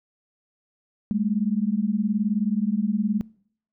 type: beating tone pair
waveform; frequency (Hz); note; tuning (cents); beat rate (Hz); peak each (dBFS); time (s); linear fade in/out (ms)
sine; 200 / 219; G3 / A3; +35 / -8; 19; -24; 1.11-3.21; 0
effects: noise-tail reverb RT60 0.6 s tail -24 dB re dry